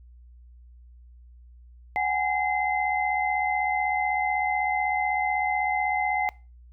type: tone cluster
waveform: sine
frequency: 746 / 822 / 2064 Hz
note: F#5 / G#5 / C7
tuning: +14 / -18 / -24 cents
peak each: -27 dBFS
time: 1.96-6.29 s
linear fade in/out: 0 ms
effects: noise-tail reverb RT60 0.3 s tail -23 dB re dry + added 60 Hz sine -47 dBFS peak until 6.72 s